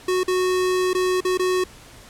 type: tone with dropouts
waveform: square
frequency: 368 Hz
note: F#4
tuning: 9 cents flat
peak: -19 dBFS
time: 0.08-1.64 s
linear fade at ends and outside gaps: 5 ms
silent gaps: 0.234-0.279 / 0.933-0.948 / 1.206-1.249 / 1.375-1.394 s
effects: pink hiss -45 dBFS RMS until 2.09 s + low-pass 11000 Hz 12 dB/octave